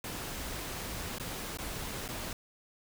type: noise with dropouts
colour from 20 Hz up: pink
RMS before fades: -39 dBFS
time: 0.04-2.33 s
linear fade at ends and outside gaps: 2 ms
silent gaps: 1.184-1.198 / 1.573-1.586 / 2.08-2.087 s
effects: none